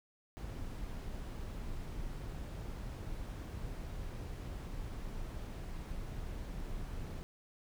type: noise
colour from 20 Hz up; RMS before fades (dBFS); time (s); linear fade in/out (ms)
brown; -42; 0.37-7.23; 0
effects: none